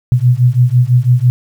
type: beating tone pair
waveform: sine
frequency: 121 / 127 Hz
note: B2 / B2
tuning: -35 / +49 cents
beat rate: 6 Hz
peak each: -10 dBFS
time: 0.12-1.3 s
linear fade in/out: 0 ms
effects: 7-bit

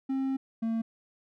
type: tone pair in turn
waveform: triangle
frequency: 267.2 / 226.3 Hz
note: C4 / A3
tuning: +36 / +49 cents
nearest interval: minor third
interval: 287 cents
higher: first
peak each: -25 dBFS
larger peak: neither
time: 0.09-0.37 / 0.62-0.82 s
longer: first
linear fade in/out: 10 ms
effects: none

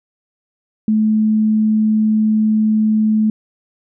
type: tone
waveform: sine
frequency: 216.3 Hz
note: A3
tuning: 29 cents flat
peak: -11 dBFS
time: 0.88-3.3 s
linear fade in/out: 2 ms
effects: none

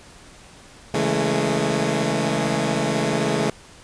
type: chord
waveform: 15% pulse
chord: A major seventh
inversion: first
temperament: equal with one note detuned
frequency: 138.59 / 164.81 / 207.7 / 223.5 Hz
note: C#3 / E3 / G#3 / A3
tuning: 0 / 0 / 0 / +27 cents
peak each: -19 dBFS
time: 0.94-3.5 s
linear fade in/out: 2 ms
effects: pink hiss -46 dBFS RMS until 3.83 s + resampled to 22050 Hz

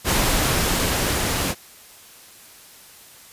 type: noise with level ramp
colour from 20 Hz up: pink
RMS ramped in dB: -19 to -23 dBFS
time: 0.04-1.55 s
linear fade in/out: 50 ms
effects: white hiss -46 dBFS RMS until 3.32 s + resampled to 32000 Hz

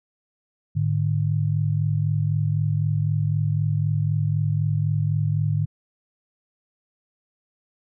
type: tone pair together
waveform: sine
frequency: 106.07 / 150 Hz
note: G#2 / D3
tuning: +37 / +37 cents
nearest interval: tritone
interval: 600 cents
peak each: -22 dBFS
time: 0.75-5.66 s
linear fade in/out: 20 ms
effects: none

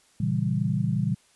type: chord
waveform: sine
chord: A# diminished seventh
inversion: none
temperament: equal with one note detuned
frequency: 116.95 / 138.59 / 164.81 / 196 Hz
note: A#2 / C#3 / E3 / G3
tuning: +6 / 0 / 0 / 0 cents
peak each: -28 dBFS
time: 0.2-1.15 s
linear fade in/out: 5 ms
effects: white hiss -61 dBFS RMS until 1.35 s + resampled to 24000 Hz

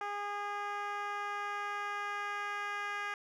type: tone with band-pass filter sweep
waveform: 10% pulse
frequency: 409.2 Hz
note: G#4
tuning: 26 cents flat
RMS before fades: -38 dBFS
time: 0.01-3.14 s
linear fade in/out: 2 ms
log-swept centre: 920 to 1600 Hz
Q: 1.3
effects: none

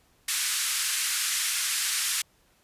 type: band-pass noise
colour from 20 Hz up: white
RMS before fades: -28 dBFS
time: 0.28-2.22 s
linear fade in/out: 5 ms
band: 1400 to 11000 Hz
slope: 24 dB/octave
effects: pink hiss -64 dBFS RMS until 2.63 s + resampled to 32000 Hz

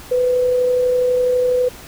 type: tone with amplitude modulation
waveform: sine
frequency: 498.9 Hz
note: B4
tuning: 17 cents sharp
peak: -12 dBFS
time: 0.11-1.69 s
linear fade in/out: 10 ms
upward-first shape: sine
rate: 32.1 Hz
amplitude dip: 25%
effects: pink hiss -38 dBFS RMS until 1.87 s

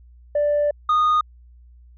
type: tone pair in turn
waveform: sine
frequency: 587.3 / 1233.4 Hz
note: D5 / D#6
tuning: 0 / -16 cents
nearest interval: octave + minor second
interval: 1284 cents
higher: second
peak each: -15 / -12 dBFS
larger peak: second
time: 0.35-0.71 / 0.89-1.21 s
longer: first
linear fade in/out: 5 ms
effects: tanh soft clip ceiling -14 dBFS + added 60 Hz sine -45 dBFS peak until 1.97 s

